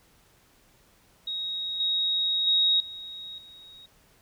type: tone with level steps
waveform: sine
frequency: 3778 Hz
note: A#7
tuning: 22 cents sharp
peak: -29 / -23 / -19 / -37 / -46 dBFS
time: 1.27-3.86 s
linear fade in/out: 5 ms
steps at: 1.8 / 2.47 / 2.8 / 3.38 s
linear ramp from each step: 2 ms
effects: pink hiss -61 dBFS RMS until 4.21 s